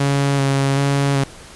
sawtooth tone with vibrato, 138.59 Hz, C#3, in tune, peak -11 dBFS, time 0-1.24 s, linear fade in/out 5 ms, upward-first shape square, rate 1.3 Hz, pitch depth 17 cents each way, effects pink hiss -40 dBFS RMS until 1.55 s + resampled to 24000 Hz

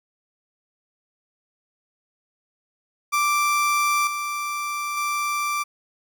30% pulse tone with level steps, 1174.7 Hz, D6, in tune, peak -16 / -23 / -20 dBFS, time 3.12-5.64 s, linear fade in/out 20 ms, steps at 4.07 / 4.97 s, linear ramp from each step 2 ms, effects none

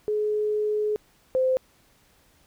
sine tone pair in turn, 423.2 / 517.7 Hz, G#4 / C5, +33 / -18 cents, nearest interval minor third, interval 349 cents, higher second, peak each -22 / -19 dBFS, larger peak second, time 0.08-0.96 / 1.35-1.57 s, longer first, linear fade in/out 0 ms, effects pink hiss -61 dBFS RMS until 2.46 s

